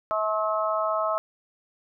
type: harmonic tone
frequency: 214.9 Hz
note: A3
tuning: 41 cents flat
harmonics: 3 / 4 / 5 / 6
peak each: -26 / -35 / -29 / -28 dBFS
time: 0.11-1.18 s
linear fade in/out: 0 ms
effects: none